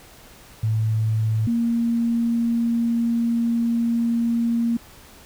sine tone pair in turn, 110 / 233.1 Hz, A2 / A#3, 0 / 0 cents, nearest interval octave + minor second, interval 1300 cents, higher second, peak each -18 dBFS, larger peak neither, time 0.63-1.47 / 1.47-4.77 s, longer second, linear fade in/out 5 ms, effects pink hiss -47 dBFS RMS until 5.25 s

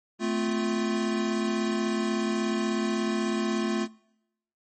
square chord, F major, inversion first, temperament equal with one note detuned, 220 / 256.4 / 349.2 Hz, A3 / C4 / F4, 0 / -35 / 0 cents, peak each -29 / -34 / -30 dBFS, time 0.19-3.88 s, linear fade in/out 50 ms, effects noise-tail reverb RT60 0.8 s tail -23 dB re dry + MP3 32 kbps

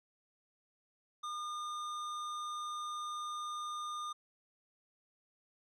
square tone, 1213 Hz, D#6, 44 cents flat, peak -39 dBFS, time 1.23-4.13 s, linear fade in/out 10 ms, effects low-pass 7000 Hz 12 dB/octave

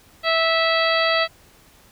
harmonic tone, 655 Hz, E5, 11 cents flat, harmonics 1 / 2 / 3 / 4 / 5 / 6 / 7, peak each -21 / -23 / -23 / -27 / -27 / -28 / -28 dBFS, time 0.23-1.28 s, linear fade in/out 50 ms, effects pink hiss -52 dBFS RMS until 1.91 s

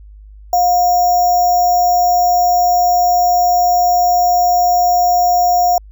sine tone with sample-and-hold, 713 Hz, F5, 36 cents sharp, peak -9 dBFS, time 0.53-5.78 s, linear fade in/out 2 ms, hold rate 6300 Hz, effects added 51 Hz sine -35 dBFS peak until 5.91 s

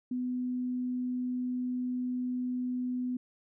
sine tone, 250 Hz, B3, 21 cents sharp, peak -30 dBFS, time 0.11-3.17 s, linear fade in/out 5 ms, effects none

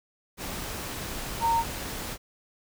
sine tone in noise, 920 Hz, A#5, 23 cents flat, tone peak -21 dBFS, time 1.4-1.64 s, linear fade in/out 50 ms, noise pink, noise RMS -35 dBFS, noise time 0.37-2.18 s, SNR +11 dB, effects none

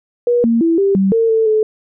sine tone with pitch steps, 482 / 231 / 331.1 / 394.4 / 193.3 / 454.5 / 445.6 / 432.5 Hz, B4 / A#3 / E4 / G4 / G3 / A#4 / A4 / A4, -42 / -16 / +8 / +11 / -24 / -44 / +22 / -30 cents, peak -10 dBFS, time 0.27-1.63 s, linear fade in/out 2 ms, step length 170 ms, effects none

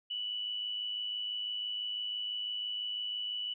sine tone with amplitude modulation, 2960 Hz, F#7, in tune, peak -32 dBFS, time 0.1-3.54 s, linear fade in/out 10 ms, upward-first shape sine, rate 106 Hz, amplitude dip 45%, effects none

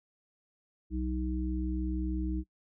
harmonic tone, 63.1 Hz, B1, 38 cents sharp, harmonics 1 / 3 / 5, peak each -32 / -38 / -35 dBFS, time 0.9-2.44 s, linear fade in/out 50 ms, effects noise-tail reverb RT60 0.1 s tail -22 dB re dry

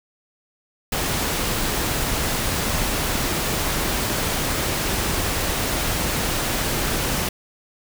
pink noise, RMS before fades -23 dBFS, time 0.92-7.29 s, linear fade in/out 5 ms, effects none

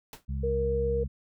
pink noise with exponential decay, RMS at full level -39 dBFS, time 0.13-0.25 s, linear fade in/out 1 ms, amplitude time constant 24 ms
harmonic tone, 68 Hz, C#2, 33 cents flat, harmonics 1 / 2 / 3, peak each -30 / -36 / -40 dBFS, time 0.28-1.08 s, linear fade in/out 20 ms
sine tone, 470 Hz, A#4, 14 cents sharp, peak -26 dBFS, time 0.43-1.04 s, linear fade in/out 10 ms
effects none

